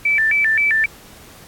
sine tone with vibrato, 2025 Hz, B6, 43 cents sharp, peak -13 dBFS, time 0.05-0.86 s, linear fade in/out 5 ms, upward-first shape square, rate 3.8 Hz, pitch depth 230 cents each way, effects pink hiss -43 dBFS RMS until 1.47 s + AAC 64 kbps

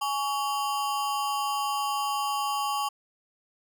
square ring-modulated tone, 979 Hz, B5, 15 cents flat, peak -24 dBFS, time 0.01-2.89 s, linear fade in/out 10 ms, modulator 145 Hz, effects none

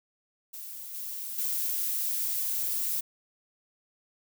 violet noise with level steps, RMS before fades -41 / -37 / -30 dBFS, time 0.53-3.01 s, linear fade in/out 10 ms, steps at 0.94 / 1.38 s, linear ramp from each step 5 ms, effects none

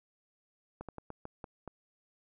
slowing click train, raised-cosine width 1 ms, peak -28 dBFS, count 7, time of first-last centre 0.81-1.677 s, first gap 77 ms, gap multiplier 1.25, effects none

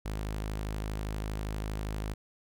sawtooth tone, 52.5 Hz, G#1, 19 cents sharp, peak -29 dBFS, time 0.05-2.14 s, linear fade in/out 10 ms, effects none

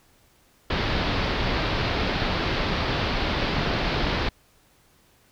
pink low-pass noise, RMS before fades -25 dBFS, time 0.7-4.29 s, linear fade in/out 5 ms, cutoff 4700 Hz, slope 48 dB/octave, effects pink hiss -60 dBFS RMS until 5.31 s

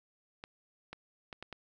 clicks, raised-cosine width 0.3 ms, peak -27 dBFS, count 5, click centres 0.439 / 0.93 / 1.328 / 1.426 / 1.527 s, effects none

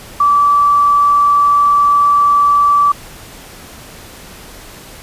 sine tone, 1157 Hz, D6, 26 cents flat, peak -7 dBFS, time 0.2-2.92 s, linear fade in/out 5 ms, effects pink hiss -35 dBFS RMS until 5.02 s + resampled to 32000 Hz

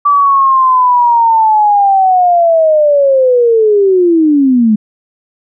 sine linear sweep, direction down, 1162 to 207.7 Hz, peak -5 dBFS, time 0.05-4.76 s, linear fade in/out 10 ms, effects none

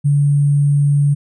sine tone with sample-and-hold, 143.7 Hz, D3, 37 cents flat, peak -10 dBFS, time 0.04-1.15 s, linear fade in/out 20 ms, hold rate 8820 Hz, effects resampled to 22050 Hz

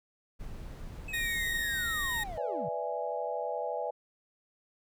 brown noise, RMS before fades -42 dBFS, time 0.39-2.39 s, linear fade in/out 20 ms
triangle linear sweep, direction down, 2600 to 123.47 Hz, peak -37 dBFS, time 1.08-2.69 s, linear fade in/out 5 ms
35% pulse tone, 1864.7 Hz, A#6, in tune, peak -29 dBFS, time 1.13-2.24 s, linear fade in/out 10 ms
sine chord, E dominant seventh, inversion second, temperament equal, 493.9 / 587.3 / 659.3 / 830.6 Hz, B4 / D5 / E5 / G#5, 0 / 0 / 0 / 0 cents, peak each -37 dBFS, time 2.37-3.91 s, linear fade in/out 10 ms
effects none

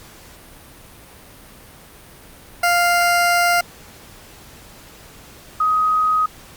20% pulse / sine tone pair in turn, 698.5 / 1256.9 Hz, F5 / D#6, 0 / +17 cents, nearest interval minor seventh, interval 1017 cents, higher second, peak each -9 / -14 dBFS, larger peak first, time 2.63-3.61 / 5.6-6.26 s, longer first, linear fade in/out 5 ms, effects pink hiss -43 dBFS RMS until 6.56 s + Opus 48 kbps

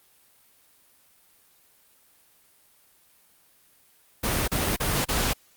pink noise bursts, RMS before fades -25 dBFS, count 4, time 4.23-5.335 s, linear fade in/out 10 ms, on 250 ms, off 35 ms, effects white hiss -60 dBFS RMS until 5.56 s + Opus 32 kbps

